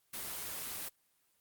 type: noise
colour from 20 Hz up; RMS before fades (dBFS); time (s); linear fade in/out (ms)
white; -41; 0.13-0.89; 10
effects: white hiss -74 dBFS RMS until 1.4 s + Opus 24 kbps